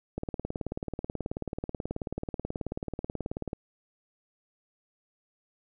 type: click train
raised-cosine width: 2 ms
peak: -19 dBFS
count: 63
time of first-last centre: 0.18-3.531 s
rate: 18.5 Hz
effects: none